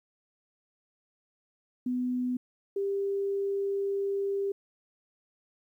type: tone pair in turn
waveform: sine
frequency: 249.8 / 396.5 Hz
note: B3 / G4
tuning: +20 / +20 cents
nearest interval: minor sixth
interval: 800 cents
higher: second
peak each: -27 dBFS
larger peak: neither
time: 1.86-2.37 / 2.76-4.52 s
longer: second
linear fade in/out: 5 ms
effects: 11-bit